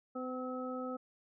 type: harmonic tone with a mistuned harmonic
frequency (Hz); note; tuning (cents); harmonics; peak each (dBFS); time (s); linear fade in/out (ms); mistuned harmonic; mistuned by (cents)
254.8; C4; -46; 1 / 2 / 3 / 5; -40 / -41 / -49 / -44; 0.15-0.97; 10; 5; +23
effects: none